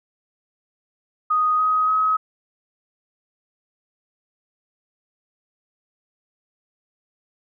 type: tone with pitch steps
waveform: sine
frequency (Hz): 1244.5 / 1259 / 1273.6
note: D#6 / D#6 / D#6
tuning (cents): 0 / +20 / +40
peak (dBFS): -16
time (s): 1.3-2.17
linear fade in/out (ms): 10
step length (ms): 290
effects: none